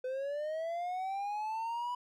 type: linear sweep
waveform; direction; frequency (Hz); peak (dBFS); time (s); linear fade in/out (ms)
triangle; up; 504 to 987.8; -32; 0.04-1.95; 5
effects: none